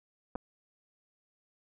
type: clicks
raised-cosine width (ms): 1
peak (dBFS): -23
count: 2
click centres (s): 0.354 / 0.358
effects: none